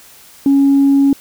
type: tone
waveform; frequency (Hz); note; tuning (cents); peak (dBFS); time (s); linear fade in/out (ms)
sine; 277.2; C#4; 0; -6; 0.46-1.13; 2
effects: tanh soft clip ceiling -4 dBFS + white hiss -42 dBFS RMS until 1.2 s